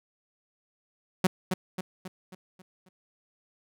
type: tone with echo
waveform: sawtooth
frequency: 185 Hz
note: F#3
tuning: in tune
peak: -15 dBFS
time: 1.24-1.27 s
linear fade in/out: 5 ms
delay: 270 ms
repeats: 6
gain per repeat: -6 dB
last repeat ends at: 2.89 s
effects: none